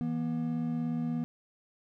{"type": "tone pair together", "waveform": "triangle", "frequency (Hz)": [163.05, 240], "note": ["E3", "B3"], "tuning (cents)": [-19, -49], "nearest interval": "perfect fifth", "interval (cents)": 670, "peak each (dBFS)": [-32, -29], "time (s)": [0.01, 1.24], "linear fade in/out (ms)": 0, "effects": []}